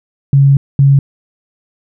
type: tone bursts at uneven times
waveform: sine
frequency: 138.59 Hz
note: C#3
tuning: in tune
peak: -4 dBFS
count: 2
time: 0.33-0.57 / 0.79-0.99 s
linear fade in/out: 2 ms
effects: none